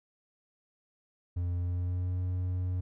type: tone with pitch glide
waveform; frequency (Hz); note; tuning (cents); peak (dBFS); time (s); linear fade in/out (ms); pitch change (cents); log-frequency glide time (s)
triangle; 88 to 90.84; F2 to F#2; +14 to -31; -27; 1.36-2.81; 10; +55; 1.56-2.2
effects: none